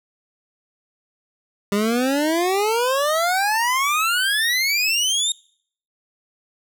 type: exponential sweep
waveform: 25% pulse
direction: up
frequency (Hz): 198.4 to 3729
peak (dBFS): -14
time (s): 1.72-5.32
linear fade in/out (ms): 2
effects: noise-tail reverb RT60 0.6 s tail -25 dB re dry